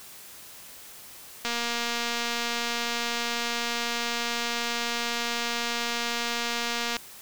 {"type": "click train", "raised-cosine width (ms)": 0.2, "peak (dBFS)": -12, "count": 1303, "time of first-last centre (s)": [1.45, 6.967], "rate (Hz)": 236, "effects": ["white hiss -46 dBFS RMS until 7.21 s"]}